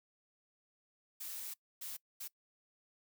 blue noise bursts at uneven times, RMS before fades -44 dBFS, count 3, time 1.2-1.54 / 1.81-1.97 / 2.2-2.28 s, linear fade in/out 10 ms, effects noise-tail reverb RT60 0.1 s tail -22 dB re dry

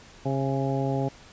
harmonic tone with a mistuned harmonic, 135.4 Hz, C#3, 40 cents flat, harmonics 1 / 2 / 3 / 4 / 5 / 6, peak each -27 / -30 / -32 / -33 / -34 / -35 dBFS, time 0.25-1.09 s, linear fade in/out 10 ms, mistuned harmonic 6, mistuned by +31 cents, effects pink hiss -50 dBFS RMS until 1.32 s + resampled to 16000 Hz

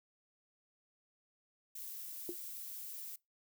violet noise, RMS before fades -46 dBFS, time 1.75-3.16 s, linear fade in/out 5 ms
sine tone with exponential decay, 349.2 Hz, F4, in tune, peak -34 dBFS, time 2.29-2.37 s, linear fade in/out 1 ms, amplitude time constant 17 ms
effects noise-tail reverb RT60 0.2 s tail -23 dB re dry

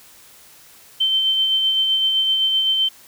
sine tone with tremolo, 3100 Hz, G7, 20 cents flat, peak -14 dBFS, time 1-2.89 s, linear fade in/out 10 ms, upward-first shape sine, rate 7.8 Hz, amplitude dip 30%, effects white hiss -47 dBFS RMS until 3.07 s

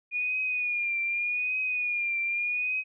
sine tone with vibrato, 2441 Hz, D#7, 34 cents flat, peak -26 dBFS, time 0.11-2.84 s, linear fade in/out 50 ms, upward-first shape triangle, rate 0.84 Hz, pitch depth 64 cents each way, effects none

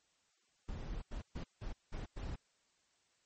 brown noise bursts at uneven times, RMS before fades -42 dBFS, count 6, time 0.68-1.02 / 1.11-1.22 / 1.35-1.44 / 1.61-1.73 / 1.92-2.06 / 2.16-2.36 s, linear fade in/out 10 ms, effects white hiss -75 dBFS RMS until 3.25 s + MP3 32 kbps

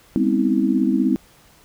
sine tone cluster, 202 / 249.5 / 266 / 320.8 Hz, G#3 / B3 / C4 / E4, -48 / +18 / +29 / -47 cents, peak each -21 dBFS, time 0.16-1.16 s, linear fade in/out 0 ms, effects pink hiss -52 dBFS RMS until 1.64 s

